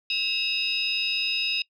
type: tone cluster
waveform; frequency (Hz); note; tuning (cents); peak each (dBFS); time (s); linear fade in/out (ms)
sine; 2598 / 2799 / 3789 / 5020; E7 / F7 / A#7 / D#8; -26 / +3 / +27 / +15; -29; 0.1-1.62; 2
effects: noise-tail reverb RT60 0.1 s tail -22 dB re dry + tanh soft clip ceiling -14 dBFS